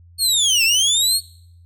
25% pulse linear two-way sweep, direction down then up, 4411 to 2602 to 4411 Hz, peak -10 dBFS, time 0.18-1.21 s, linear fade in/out 50 ms, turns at 0.64 s, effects noise-tail reverb RT60 0.7 s tail -22 dB re dry + added 86 Hz sine -44 dBFS peak until 1.65 s

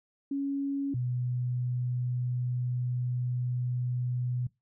sine tone pair in turn, 278.3 / 123.97 Hz, C#4 / B2, +7 / +7 cents, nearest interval octave + major second, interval 1400 cents, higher first, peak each -28 dBFS, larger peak neither, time 0.31-0.94 / 0.94-4.47 s, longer second, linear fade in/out 5 ms, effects noise-tail reverb RT60 0.2 s tail -21 dB re dry

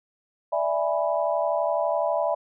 sine chord, E dominant seventh, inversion third, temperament equal, 587.3 / 659.3 / 830.6 / 987.8 Hz, D5 / E5 / G#5 / B5, 0 / 0 / 0 / 0 cents, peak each -26 / -25 / -30 / -30 dBFS, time 0.52-2.35 s, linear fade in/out 10 ms, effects none

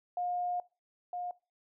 sine tone pair in turn, 713 / 713 Hz, F5 / F5, +36 / +36 cents, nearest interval unison, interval 0 cents, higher neither, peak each -31 / -35 dBFS, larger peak first, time 0.17-0.6 / 1.13-1.31 s, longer first, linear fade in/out 2 ms, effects noise-tail reverb RT60 0.3 s tail -21 dB re dry

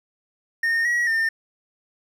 triangle tone with pitch steps, 1835 / 1914 / 1808 Hz, A#6 / A#6 / A6, -28 / +45 / +47 cents, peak -17 dBFS, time 0.63-1.29 s, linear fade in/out 5 ms, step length 220 ms, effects none

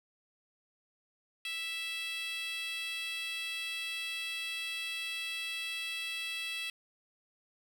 10% pulse tone with high-pass filter, 659.3 Hz, E5, in tune, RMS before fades -38 dBFS, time 1.45-6.7 s, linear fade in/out 2 ms, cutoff 2700 Hz, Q 3.1, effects none

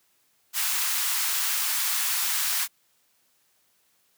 white high-pass noise, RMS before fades -26 dBFS, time 0.53-2.68 s, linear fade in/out 50 ms, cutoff 930 Hz, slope 24 dB/octave, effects white hiss -67 dBFS RMS until 4.17 s + high-pass 80 Hz 12 dB/octave

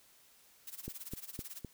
blue noise with tremolo, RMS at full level -44 dBFS, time 0.67-1.61 s, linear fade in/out 2 ms, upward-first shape sine, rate 18 Hz, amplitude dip 90%
click train, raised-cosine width 3 ms, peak -28 dBFS, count 4, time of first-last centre 0.88-1.647 s, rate 3.91 Hz
effects white hiss -64 dBFS RMS until 1.73 s

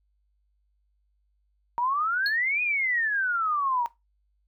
sine exponential two-way sweep, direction up then down, 932.3 to 2500 to 932.3 Hz, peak -23 dBFS, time 1.78-3.86 s, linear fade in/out 0 ms, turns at 2.62 s
triangle tone with exponential decay, 4313 Hz, C#8, 48 cents flat, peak -22 dBFS, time 2.26-2.38 s, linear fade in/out 1 ms, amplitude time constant 25 ms
effects noise-tail reverb RT60 0.2 s tail -18 dB re dry + added 50 Hz sine -67 dBFS peak until 4.47 s

